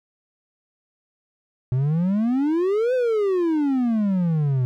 triangle exponential two-way sweep, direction up then down, 123 to 520 to 123 Hz, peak -16 dBFS, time 1.72-4.65 s, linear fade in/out 0 ms, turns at 2.94 s, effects none

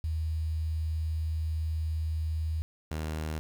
sine / sawtooth tone pair in turn, 79.4 / 77.99 Hz, D#2 / D#2, +36 / +5 cents, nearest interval unison, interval 31 cents, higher first, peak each -28 dBFS, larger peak neither, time 0.04-2.62 / 2.91-3.39 s, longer first, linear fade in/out 0 ms, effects 9-bit

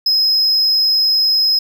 triangle tone, 5110 Hz, D#8, 45 cents sharp, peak -10 dBFS, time 0.06-1.59 s, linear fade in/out 5 ms, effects none

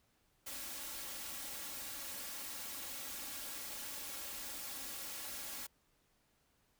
white noise with comb filter, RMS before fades -45 dBFS, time 0.46-5.67 s, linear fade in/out 10 ms, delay 3.6 ms, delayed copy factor +0.65, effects pink hiss -75 dBFS RMS until 6.79 s

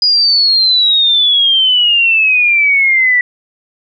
sine exponential sweep, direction down, 4941 to 1948 Hz, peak -7 dBFS, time 0.02-3.21 s, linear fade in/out 2 ms, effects none

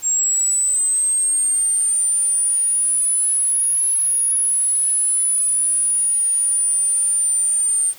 sine linear two-way sweep, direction up then down, 7500 to 10548 to 8880 Hz, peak -15 dBFS, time 0.02-7.94 s, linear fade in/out 50 ms, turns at 3.85 s, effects white hiss -43 dBFS RMS until 7.98 s

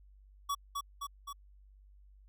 square tone with echo, 1132 Hz, C#6, 36 cents sharp, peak -32 dBFS, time 0.49-0.55 s, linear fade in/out 10 ms, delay 260 ms, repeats 3, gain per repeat -3 dB, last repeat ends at 1.33 s, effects added 49 Hz sine -56 dBFS peak until 2.28 s

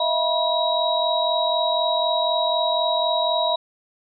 sine tone cluster, 635 / 679 / 973 / 3835 Hz, D#5 / F5 / B5 / A#7, +35 / -49 / -26 / +48 cents, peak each -24 dBFS, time 0-3.56 s, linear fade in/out 5 ms, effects none

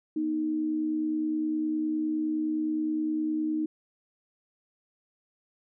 sine tone pair together, 240.3 / 310 Hz, B3 / D#4, -47 / -6 cents, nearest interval major third, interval 441 cents, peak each -36 / -26 dBFS, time 0.16-3.66 s, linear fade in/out 5 ms, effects none

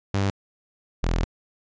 sawtooth tone pair in turn, 98.6 / 41.79 Hz, G2 / E1, +11 / +24 cents, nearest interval octave + minor third, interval 1487 cents, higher first, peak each -17 dBFS, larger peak neither, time 0.14-0.3 / 1.03-1.24 s, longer second, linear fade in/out 0 ms, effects resampled to 16000 Hz

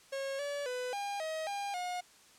45% pulse tone with pitch steps, 545 / 573 / 499.8 / 807 / 634 / 805 / 719 Hz, C#5 / D5 / B4 / G#5 / D#5 / G5 / F#5, -29 / -43 / +21 / -50 / +32 / +46 / -50 cents, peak -35 dBFS, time 0.12-2.01 s, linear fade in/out 10 ms, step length 270 ms, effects white hiss -60 dBFS RMS until 2.38 s + low-pass 9000 Hz 12 dB/octave

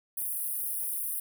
pink high-pass noise, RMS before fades -33 dBFS, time 0.17-1.2 s, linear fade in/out 5 ms, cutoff 9400 Hz, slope 96 dB/octave, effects none

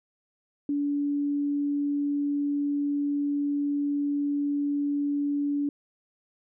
sine tone, 287.3 Hz, D4, 38 cents flat, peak -24 dBFS, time 0.69-5.69 s, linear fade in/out 2 ms, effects none

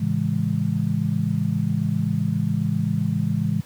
sine chord, A major seventh, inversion none, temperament just, 110 / 137.5 / 165 / 206.2 Hz, A2 / C#3 / E3 / G#3, 0 / -14 / +2 / -12 cents, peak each -26 / -26 / -24 / -25 dBFS, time 0-3.61 s, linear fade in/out 10 ms, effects pink hiss -49 dBFS RMS until 3.65 s + high-pass 60 Hz 12 dB/octave

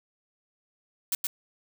blue noise with echo, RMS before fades -27 dBFS, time 1.12-1.15 s, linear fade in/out 2 ms, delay 120 ms, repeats 1, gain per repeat -2 dB, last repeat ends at 1.27 s, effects none

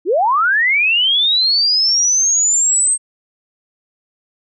sine linear sweep, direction up, 300 to 8400 Hz, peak -11 dBFS, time 0.05-2.98 s, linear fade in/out 50 ms, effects none

